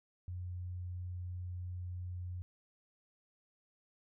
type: tone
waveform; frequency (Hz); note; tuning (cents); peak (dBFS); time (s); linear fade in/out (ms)
sine; 89.7; F2; +47; -39; 0.28-2.42; 0
effects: none

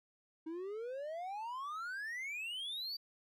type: exponential sweep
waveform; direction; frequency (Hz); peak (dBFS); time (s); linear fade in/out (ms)
triangle; up; 312.8 to 4699; -38; 0.46-2.97; 10
effects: none

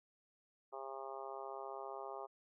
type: harmonic tone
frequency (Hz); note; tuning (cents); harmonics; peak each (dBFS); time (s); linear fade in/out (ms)
135; C#3; -45; 3 / 4 / 5 / 6 / 7 / 8 / 9; -50 / -52 / -50 / -50 / -54 / -53 / -54; 0.72-2.27; 20
effects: none

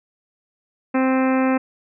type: harmonic tone with a mistuned harmonic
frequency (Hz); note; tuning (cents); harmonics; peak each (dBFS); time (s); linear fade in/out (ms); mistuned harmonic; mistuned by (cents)
261.4; C4; -1; 1 / 2 / 3 / 4 / 5 / 6 / 7 / 8 / 9 / 10; -17 / -23 / -27 / -29 / -31 / -33 / -34 / -35 / -36 / -37; 0.94-1.58; 10; 9; +24
effects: none

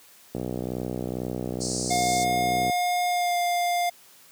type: click train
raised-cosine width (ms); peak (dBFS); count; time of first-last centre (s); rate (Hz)
2; -16; 147; 0.35-2.697; 62.2
type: band-pass noise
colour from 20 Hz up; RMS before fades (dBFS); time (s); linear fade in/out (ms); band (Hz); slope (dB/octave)
white; -32; 1.6-2.25; 20; 4300 to 9200; 96
type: tone with pitch glide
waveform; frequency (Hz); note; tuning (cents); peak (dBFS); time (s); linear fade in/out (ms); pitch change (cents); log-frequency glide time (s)
square; 713 to 702.8; F5 to F5; +36 to +11; -23; 1.9-3.9; 10; -25; 3.07-3.37
effects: white hiss -53 dBFS RMS until 4.31 s + high-pass 100 Hz 12 dB/octave

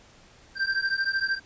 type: beating tone pair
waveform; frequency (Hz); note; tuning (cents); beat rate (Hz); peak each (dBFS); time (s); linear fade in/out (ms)
square; 1568 / 1581; G6 / G6; 0 / +14; 13; -28; 0.55-1.4; 50
effects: pink hiss -54 dBFS RMS until 1.45 s + resampled to 16000 Hz

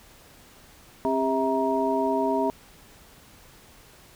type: tone cluster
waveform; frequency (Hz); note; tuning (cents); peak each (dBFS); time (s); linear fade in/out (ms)
sine; 267.3 / 401.1 / 651 / 941; C4 / G4 / E5 / A#5; +37 / +40 / -22 / +16; -27; 1.05-2.5; 0
effects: pink hiss -52 dBFS RMS until 4.15 s

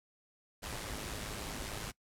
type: noise with amplitude modulation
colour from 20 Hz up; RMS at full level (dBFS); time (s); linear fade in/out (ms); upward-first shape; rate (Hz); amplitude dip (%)
pink; -39; 0.62-1.92; 20; sine; 105; 50
effects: noise-tail reverb RT60 0.1 s tail -22 dB re dry + low-pass 12000 Hz 12 dB/octave

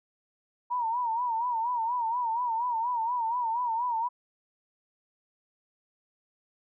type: tone with vibrato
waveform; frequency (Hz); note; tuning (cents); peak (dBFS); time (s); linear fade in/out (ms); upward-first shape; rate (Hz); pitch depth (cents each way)
sine; 942; A#5; +18; -26; 0.7-4.09; 20; sine; 4.2; 100
effects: none

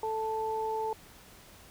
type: tone pair together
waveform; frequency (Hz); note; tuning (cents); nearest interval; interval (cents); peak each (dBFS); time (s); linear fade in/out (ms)
sine; 440 / 880; A4 / A5; 0 / 0; octave; 1200; -33 / -32; 0.03-0.93; 2
effects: pink hiss -54 dBFS RMS until 1.7 s

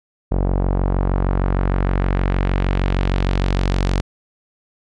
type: tone with low-pass filter sweep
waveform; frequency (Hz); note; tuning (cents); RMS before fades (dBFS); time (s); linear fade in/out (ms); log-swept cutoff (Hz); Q
sawtooth; 46.47; F#1; +8; -18; 0.31-4.01; 10; 690 to 5800; 1.1
effects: none

